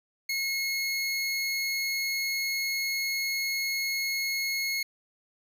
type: tone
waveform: 25% pulse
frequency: 2170 Hz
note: C#7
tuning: 37 cents flat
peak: -24 dBFS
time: 0.29-4.83 s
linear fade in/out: 5 ms
effects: none